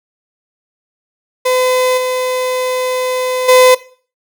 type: tone with level steps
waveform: 35% pulse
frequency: 508 Hz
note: B4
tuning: 49 cents sharp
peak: -9 / -13 / -3 dBFS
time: 1.45-3.75 s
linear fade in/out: 10 ms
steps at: 1.97 / 3.48 s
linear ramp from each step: 10 ms
effects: noise-tail reverb RT60 0.4 s tail -17 dB re dry